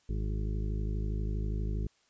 harmonic tone, 52.4 Hz, G#1, 16 cents sharp, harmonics 1 / 2 / 3 / 4 / 6 / 7 / 8, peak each -31 / -37 / -41 / -43 / -47 / -48 / -49 dBFS, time 0.09-1.87 s, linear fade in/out 5 ms, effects white hiss -69 dBFS RMS until 2.09 s + resampled to 16000 Hz

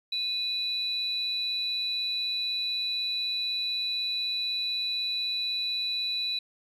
sine tone pair together, 2489 / 3958 Hz, D#7 / B7, 0 / +3 cents, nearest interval minor sixth, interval 803 cents, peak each -36 / -27 dBFS, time 0.12-6.39 s, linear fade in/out 5 ms, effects tanh soft clip ceiling -21 dBFS + 10-bit

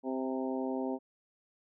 harmonic tone with a mistuned harmonic, 130.81 Hz, C3, in tune, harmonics 2 / 3 / 4 / 5 / 6 / 7, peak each -34 / -38 / -40 / -42 / -44 / -45 dBFS, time 0.03-0.99 s, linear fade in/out 50 ms, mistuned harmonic 6, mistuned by +24 cents, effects none

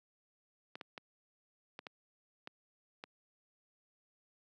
clicks, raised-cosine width 0.3 ms, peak -28 dBFS, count 7, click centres 0.755 / 0.812 / 0.978 / 1.791 / 1.868 / 2.474 / 3.039 s, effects high-pass 200 Hz 12 dB/octave

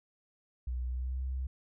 sine tone with pitch glide, 61.9 to 64.94 Hz, B1 to C2, +5 to -12 cents, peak -32 dBFS, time 0.67-1.47 s, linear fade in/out 5 ms, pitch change +83 cents, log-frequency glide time 0.87-1.21 s, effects none

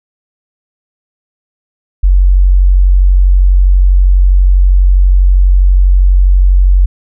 sine tone, 46.16 Hz, F#1, 3 cents flat, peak -3 dBFS, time 2.03-6.86 s, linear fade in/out 10 ms, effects none

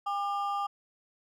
triangle ring-modulated tone, 1002 Hz, B5, 25 cents sharp, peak -24 dBFS, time 0.06-0.67 s, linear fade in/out 10 ms, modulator 196 Hz, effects none

